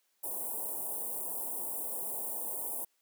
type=band-stop noise; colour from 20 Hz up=white; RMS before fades=-37 dBFS; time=0.23-2.85 s; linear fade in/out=10 ms; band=950 to 8700 Hz; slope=48 dB/octave; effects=white hiss -75 dBFS RMS until 3.01 s + high-pass 300 Hz 12 dB/octave